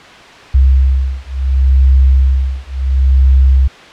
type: beating tone pair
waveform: sine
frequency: 65.8 / 66.51 Hz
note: C2 / C2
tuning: +10 / +29 cents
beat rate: 0.71 Hz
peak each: -10 dBFS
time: 0.54-3.68 s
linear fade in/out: 10 ms
effects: white hiss -35 dBFS RMS until 3.92 s + low-pass 3000 Hz 12 dB/octave